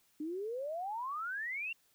sine exponential sweep, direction up, 293.7 to 2800 Hz, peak -36 dBFS, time 0.2-1.73 s, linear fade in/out 5 ms, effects white hiss -71 dBFS RMS until 1.94 s

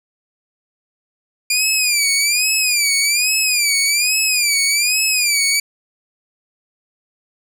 15% pulse tone with vibrato, 2400 Hz, D7, 37 cents sharp, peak -7 dBFS, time 1.5-5.6 s, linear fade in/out 5 ms, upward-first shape sine, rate 1.2 Hz, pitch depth 130 cents each way, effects none

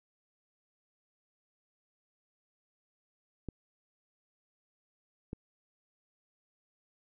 clicks, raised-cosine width 3 ms, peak -25 dBFS, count 2, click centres 3.487 / 5.331 s, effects none

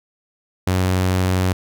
sawtooth tone, 92.5 Hz, F#2, in tune, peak -12 dBFS, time 0.67-1.53 s, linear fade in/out 5 ms, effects none

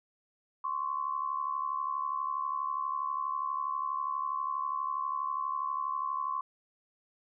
sine tone pair together, 1046.5 / 1118.8 Hz, C6 / C#6, 0 / +16 cents, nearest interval minor second, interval 116 cents, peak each -33 / -34 dBFS, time 0.64-6.41 s, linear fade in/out 5 ms, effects none

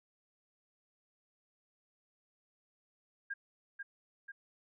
sine tone with echo, 1614 Hz, G#6, 50 cents flat, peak -36 dBFS, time 3.3-3.34 s, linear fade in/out 10 ms, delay 490 ms, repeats 2, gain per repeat -4 dB, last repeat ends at 4.32 s, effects none

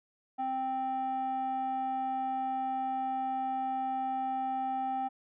square tone with band-pass filter, 261.6 Hz, C4, in tune, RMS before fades -33 dBFS, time 0.38-5.09 s, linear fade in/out 20 ms, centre 700 Hz, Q 9.9, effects resampled to 8000 Hz

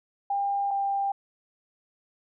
sine tone pair in turn, 800 / 793.6 Hz, G5 / G5, +35 / +21 cents, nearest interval unison, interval 14 cents, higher first, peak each -24 dBFS, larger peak neither, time 0.3-0.71 / 0.71-1.12 s, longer neither, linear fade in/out 5 ms, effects none

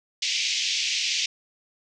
pink band-pass noise, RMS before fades -26 dBFS, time 0.22-1.26 s, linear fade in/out 5 ms, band 2300 to 6500 Hz, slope 48 dB/octave, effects none

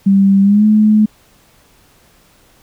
sine tone with pitch glide, 196 to 213.7 Hz, G3 to G#3, 0 to +50 cents, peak -6 dBFS, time 0.06-1.06 s, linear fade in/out 10 ms, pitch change +150 cents, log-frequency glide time 0.42-0.65 s, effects pink hiss -50 dBFS RMS until 2.62 s

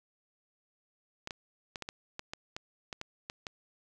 clicks, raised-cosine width 0.2 ms, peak -21 dBFS, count 12, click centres 1.274 / 1.308 / 1.758 / 1.823 / 1.889 / 2.194 / 2.335 / 2.565 / 2.928 / 3.014 / 3.299 / 3.468 s, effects none

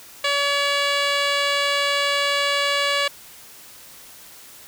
10% pulse tone with low-pass filter, 568 Hz, C#5, 42 cents sharp, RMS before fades -21 dBFS, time 0.24-3.08 s, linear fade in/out 5 ms, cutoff 5300 Hz, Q 1.8, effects white hiss -44 dBFS RMS until 4.67 s

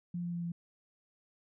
sine tone with pitch steps, 174.61 / 173.3 / 172.01 / 170.72 Hz, F3 / F3 / F3 / F3, 0 / -13 / -26 / -39 cents, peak -34 dBFS, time 0.14-0.52 s, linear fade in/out 5 ms, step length 95 ms, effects none

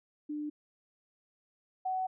sine tone pair in turn, 298.3 / 749.3 Hz, D4 / F#5, +27 / +22 cents, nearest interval octave + major third, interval 1595 cents, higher second, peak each -34 / -30 dBFS, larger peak second, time 0.29-0.5 / 1.85-2.07 s, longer second, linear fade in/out 10 ms, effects none

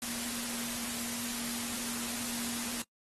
sine tone in noise, 237.4 Hz, A#3, 32 cents sharp, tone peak -42 dBFS, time 0.02-2.82 s, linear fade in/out 2 ms, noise white, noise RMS -37 dBFS, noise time 0.02-2.82 s, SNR -8 dB, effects noise-tail reverb RT60 0.1 s tail -23 dB re dry + AAC 32 kbps

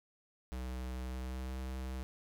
square tone with pitch glide, 63.4 to 64.69 Hz, B1 to C2, +46 to -19 cents, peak -39 dBFS, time 0.52-2.03 s, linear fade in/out 0 ms, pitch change +35 cents, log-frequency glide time 1.04-1.52 s, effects none

